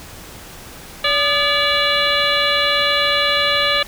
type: harmonic tone with a mistuned harmonic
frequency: 574 Hz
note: D5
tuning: 40 cents flat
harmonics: 1 / 2 / 3 / 4 / 5 / 6 / 7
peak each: -22 / -22 / -22 / -22 / -22 / -22 / -22 dBFS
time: 1.04-3.83 s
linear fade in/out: 5 ms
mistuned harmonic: 2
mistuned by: +96 cents
effects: pink hiss -37 dBFS RMS until 3.87 s